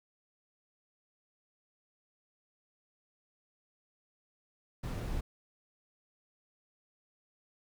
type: noise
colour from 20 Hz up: brown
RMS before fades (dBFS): -36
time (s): 4.83-5.21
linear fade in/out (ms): 10
effects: none